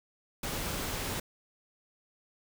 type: noise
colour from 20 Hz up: pink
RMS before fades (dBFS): -35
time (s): 0.43-1.2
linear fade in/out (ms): 5
effects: none